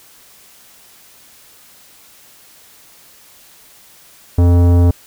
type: tone with tanh clipping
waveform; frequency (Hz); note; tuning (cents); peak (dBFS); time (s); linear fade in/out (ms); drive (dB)
sine; 87.31; F2; 0; -9; 4.38-4.91; 5; 16
effects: white hiss -45 dBFS RMS until 5.06 s